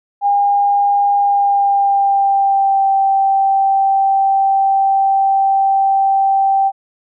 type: tone with pitch glide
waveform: sine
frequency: 808 to 780.9 Hz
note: G#5 to G5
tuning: -48 to -7 cents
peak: -10 dBFS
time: 0.21-6.72 s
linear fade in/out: 50 ms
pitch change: -59 cents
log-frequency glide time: 1.17-2.88 s
effects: none